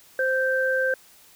sine tone pair together, 522 / 1564.2 Hz, C5 / G6, -4 / -4 cents, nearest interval octave + perfect fifth, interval 1900 cents, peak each -23 dBFS, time 0.19-0.94 s, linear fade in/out 2 ms, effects white hiss -53 dBFS RMS until 1.35 s

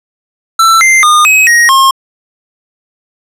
square tone with pitch steps, 1334 / 2087 / 1219 / 2550 / 1880 / 1072 Hz, E6 / C7 / D#6 / D#7 / A#6 / C6, +20 / -5 / -36 / +42 / +14 / +42 cents, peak -4 dBFS, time 0.59-1.91 s, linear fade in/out 5 ms, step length 220 ms, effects low-pass 12000 Hz 12 dB/octave

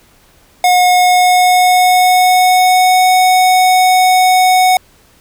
square tone with pitch glide, 724 to 739.6 Hz, F#5 to F#5, -38 to -1 cents, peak -7 dBFS, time 0.64-4.77 s, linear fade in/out 2 ms, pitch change +37 cents, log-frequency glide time 0.87-3.08 s, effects pink hiss -48 dBFS RMS until 5.2 s

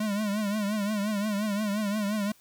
square tone with vibrato, 207.7 Hz, G#3, in tune, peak -27 dBFS, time 0-2.32 s, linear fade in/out 5 ms, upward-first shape triangle, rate 5.7 Hz, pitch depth 100 cents each way, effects white hiss -60 dBFS RMS until 2.4 s

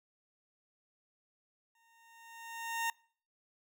20% pulse tone with exponential growth, 920 Hz, A#5, 23 cents flat, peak -26 dBFS, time 1.75-2.9 s, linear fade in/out 2 ms, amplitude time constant 250 ms, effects noise-tail reverb RT60 0.5 s tail -25 dB re dry

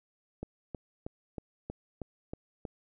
click train, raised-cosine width 2 ms, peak -24 dBFS, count 8, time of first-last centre 0.43-2.652 s, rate 3.15 Hz, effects none

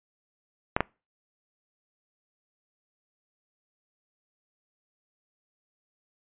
clicks, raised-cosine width 0.5 ms, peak -7 dBFS, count 2, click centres 0.765 / 0.806 s, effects noise-tail reverb RT60 0.3 s tail -25 dB re dry + resampled to 8000 Hz

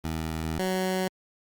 15% pulse tone pair in turn, 80.1 / 186.59 Hz, E2 / F#3, -49 / +15 cents, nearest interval octave + minor third, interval 1464 cents, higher second, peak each -22 / -19 dBFS, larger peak second, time 0.04-0.59 / 0.59-1.08 s, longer first, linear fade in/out 5 ms, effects Opus 32 kbps

